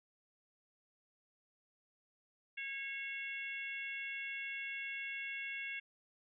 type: harmonic tone with a mistuned harmonic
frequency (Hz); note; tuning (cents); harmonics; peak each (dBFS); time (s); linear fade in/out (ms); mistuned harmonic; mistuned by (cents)
547; C#5; -23; 3 / 4 / 5 / 6; -47 / -42 / -46 / -54; 2.57-5.8; 10; 6; +51
effects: none